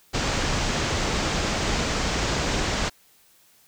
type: low-pass noise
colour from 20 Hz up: pink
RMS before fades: -25 dBFS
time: 0.13-2.9 s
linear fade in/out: 20 ms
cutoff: 7400 Hz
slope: 48 dB/octave
effects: white hiss -58 dBFS RMS until 3.67 s